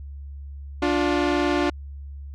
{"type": "tone pair together", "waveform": "sawtooth", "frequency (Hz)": [292.4, 354.5], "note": ["D4", "F4"], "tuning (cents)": [-7, 26], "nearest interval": "minor third", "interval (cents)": 333, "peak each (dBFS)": [-18, -19], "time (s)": [0.82, 1.7], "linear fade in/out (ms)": 5, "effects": ["added 70 Hz sine -34 dBFS peak until 2.34 s", "low-pass 4000 Hz 12 dB/octave"]}